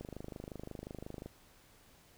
click train, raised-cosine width 2 ms, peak -30 dBFS, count 33, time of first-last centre 0.01-1.26 s, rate 25.6 Hz, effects pink hiss -63 dBFS RMS until 2.17 s

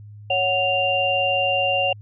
sine tone cluster, 556 / 737 / 2785 Hz, C#5 / F#5 / F7, +5 / -7 / -5 cents, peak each -23 / -23 / -21 dBFS, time 0.3-1.93 s, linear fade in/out 5 ms, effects added 104 Hz sine -38 dBFS peak until 2.01 s

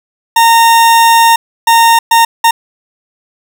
40% pulse tone bursts at uneven times, 920 Hz, A#5, 23 cents flat, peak -3 dBFS, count 4, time 0.36-1.36 / 1.67-1.99 / 2.11-2.25 / 2.44-2.51 s, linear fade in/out 5 ms, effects none

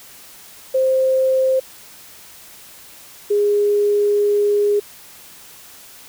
sine tone pair in turn, 524 / 411.8 Hz, C5 / G#4, +2 / -15 cents, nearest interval major third, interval 417 cents, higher first, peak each -13 dBFS, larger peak neither, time 0.74-1.6 / 3.3-4.8 s, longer second, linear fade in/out 10 ms, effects white hiss -42 dBFS RMS until 6.08 s

